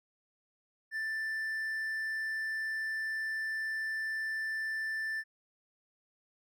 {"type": "tone", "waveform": "triangle", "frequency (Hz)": 1769, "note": "A6", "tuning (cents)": 9, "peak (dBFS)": -31, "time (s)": [0.91, 5.24], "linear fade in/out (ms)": 50, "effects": []}